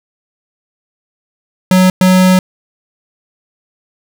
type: tone bursts at uneven times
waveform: square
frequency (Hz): 185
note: F#3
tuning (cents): 0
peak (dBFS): -6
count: 2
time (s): 1.71-1.9 / 2.01-2.39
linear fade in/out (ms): 2
effects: none